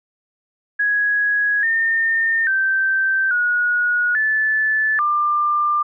sine tone with pitch steps, 1666 / 1817 / 1557 / 1452 / 1743 / 1193 Hz, G#6 / A#6 / G6 / F#6 / A6 / D6, +5 / -45 / -12 / -33 / -17 / +27 cents, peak -15 dBFS, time 0.79-5.83 s, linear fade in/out 10 ms, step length 840 ms, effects none

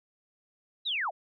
sine linear sweep, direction down, 4025 to 540 Hz, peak -28 dBFS, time 0.85-1.11 s, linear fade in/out 20 ms, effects none

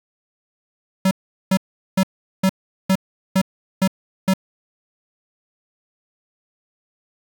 square tone bursts, 190 Hz, F#3, 46 cents sharp, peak -14 dBFS, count 8, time 1.05-4.338 s, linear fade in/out 5 ms, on 61 ms, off 400 ms, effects 7-bit

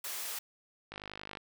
white high-pass noise, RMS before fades -39 dBFS, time 0.04-0.39 s, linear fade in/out 5 ms, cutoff 540 Hz, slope 12 dB/octave
click train, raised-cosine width 0.3 ms, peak -26 dBFS, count 24, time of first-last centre 0.92-1.372 s, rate 50.9 Hz
effects none

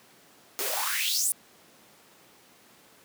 white noise with high-pass filter sweep, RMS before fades -28 dBFS, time 0.59-1.32 s, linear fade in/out 0 ms, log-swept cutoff 330 to 10000 Hz, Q 5.1, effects pink hiss -56 dBFS RMS until 3.04 s + high-pass 200 Hz 12 dB/octave

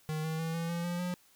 square tone with pitch steps, 155.56 / 159.2 / 162.92 / 166.73 / 170.62 / 174.61 / 178.69 Hz, D#3 / D#3 / E3 / E3 / F3 / F3 / F3, 0 / +40 / -20 / +20 / -40 / 0 / +40 cents, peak -33 dBFS, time 0.09-1.14 s, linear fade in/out 0 ms, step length 150 ms, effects white hiss -64 dBFS RMS until 1.35 s

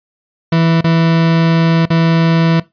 40% pulse tone with dropouts, 164.81 Hz, E3, in tune, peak -8 dBFS, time 0.52-2.6 s, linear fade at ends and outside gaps 5 ms, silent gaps 0.81-0.842 / 1.856-1.902 s, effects noise-tail reverb RT60 0.2 s tail -19 dB re dry + resampled to 11025 Hz

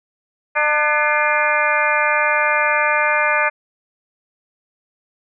harmonic tone with a mistuned harmonic, 300.1 Hz, D4, 38 cents sharp, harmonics 2 / 3 / 4 / 5 / 6 / 7 / 8, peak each -22 / -22 / -22 / -22 / -22 / -22 / -22 dBFS, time 0.55-3.5 s, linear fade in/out 20 ms, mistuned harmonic 6, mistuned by -78 cents, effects none

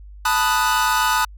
45% pulse chord, B dominant seventh, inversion third, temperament equal, 880 / 987.8 / 1244.5 / 1480 Hz, A5 / B5 / D#6 / F#6, 0 / 0 / 0 / 0 cents, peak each -22 dBFS, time 0.25-1.25 s, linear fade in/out 5 ms, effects added 50 Hz sine -37 dBFS peak until 1.37 s

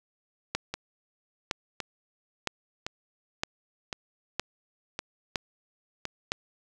two click trains, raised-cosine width 0.2 ms, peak -15 / -10 dBFS, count 6 / 7, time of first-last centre 0.74-6.053 / 0.55-6.319 s, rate 0.941 / 1.04 Hz, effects none

